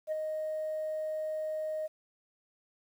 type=tone with ADSR envelope; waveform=sine; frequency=622.3 Hz; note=D#5; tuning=in tune; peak=-26 dBFS; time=0.07-1.88 s; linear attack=50 ms; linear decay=13 ms; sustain=-5 dB; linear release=23 ms; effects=tanh soft clip ceiling -28 dBFS + 10-bit